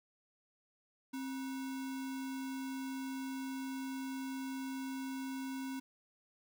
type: tone with sample-and-hold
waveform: sine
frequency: 265.3 Hz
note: C4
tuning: 24 cents sharp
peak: -38 dBFS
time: 1.13-5.8 s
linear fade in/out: 10 ms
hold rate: 1225 Hz
effects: none